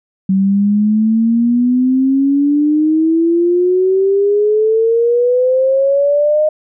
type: exponential sweep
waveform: sine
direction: up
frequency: 189.6 to 619 Hz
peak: -9 dBFS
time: 0.29-6.49 s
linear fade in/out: 5 ms
effects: none